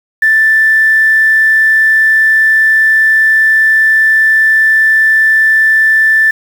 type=tone with quantisation; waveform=sine; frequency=1765 Hz; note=A6; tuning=5 cents sharp; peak=-5 dBFS; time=0.22-6.31 s; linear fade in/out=5 ms; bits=5; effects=none